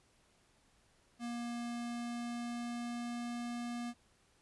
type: tone with pitch glide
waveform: square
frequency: 237.5 to 239 Hz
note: A#3 to A#3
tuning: +33 to +43 cents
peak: -39 dBFS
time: 1.19-3.94 s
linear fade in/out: 50 ms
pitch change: +10 cents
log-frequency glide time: 1.69-3.54 s
effects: pink hiss -70 dBFS RMS until 4.41 s + resampled to 24000 Hz